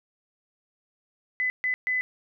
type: tone bursts at uneven times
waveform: sine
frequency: 2010 Hz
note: B6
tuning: 30 cents sharp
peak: -23 dBFS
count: 3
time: 1.4-1.5 / 1.64-1.74 / 1.87-2.01 s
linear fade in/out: 0 ms
effects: none